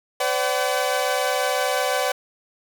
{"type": "tone cluster", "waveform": "sawtooth", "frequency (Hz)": [508, 576, 759], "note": ["B4", "D5", "F#5"], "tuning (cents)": [49, -34, 44], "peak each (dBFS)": -21, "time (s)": [0.2, 2.12], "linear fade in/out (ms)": 5, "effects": []}